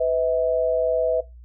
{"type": "tone pair together", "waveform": "sine", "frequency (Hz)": [501.5, 644], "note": ["B4", "E5"], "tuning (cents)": [26, -41], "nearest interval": "major third", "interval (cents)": 433, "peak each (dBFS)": -21, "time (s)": [0, 1.21], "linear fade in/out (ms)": 10, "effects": ["noise-tail reverb RT60 0.2 s tail -17 dB re dry", "added 60 Hz sine -41 dBFS peak until 1.44 s"]}